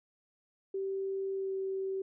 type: tone with pitch glide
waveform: sine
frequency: 387.7 to 384.4 Hz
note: G4 to G4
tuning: -19 to -34 cents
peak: -32 dBFS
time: 0.74-2.02 s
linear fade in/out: 5 ms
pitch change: -15 cents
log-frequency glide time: 1.34-1.53 s
effects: none